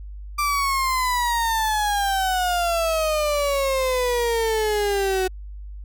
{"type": "exponential sweep", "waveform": "35% pulse", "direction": "down", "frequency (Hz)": [1182, 370], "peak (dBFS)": -18, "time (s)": [0.38, 5.28], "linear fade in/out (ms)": 10, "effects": ["added 50 Hz sine -33 dBFS peak until 5.84 s"]}